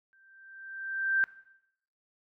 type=tone with exponential growth; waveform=sine; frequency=1568 Hz; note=G6; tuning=in tune; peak=-21 dBFS; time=0.13-1.24 s; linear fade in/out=0 ms; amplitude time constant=240 ms; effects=noise-tail reverb RT60 0.8 s tail -19 dB re dry